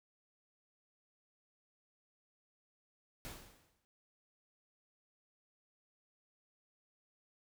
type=noise with exponential decay; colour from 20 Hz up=pink; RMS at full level=-45 dBFS; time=3.25-3.85 s; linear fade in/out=0 ms; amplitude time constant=130 ms; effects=none